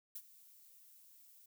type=noise with ADSR envelope; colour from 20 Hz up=violet; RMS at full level=-44 dBFS; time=0.15-1.46 s; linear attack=8 ms; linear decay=53 ms; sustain=-18 dB; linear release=5 ms; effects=none